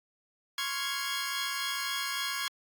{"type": "chord", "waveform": "15% pulse", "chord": "Db major seventh", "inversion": "third", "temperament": "equal", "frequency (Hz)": [1046.5, 1108.7, 1396.9, 1661.2], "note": ["C6", "Db6", "F6", "Ab6"], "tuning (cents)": [0, 0, 0, 0], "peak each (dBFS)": [-33, -30, -33, -28], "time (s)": [0.58, 2.48], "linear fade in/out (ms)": 2, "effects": ["AAC 64 kbps"]}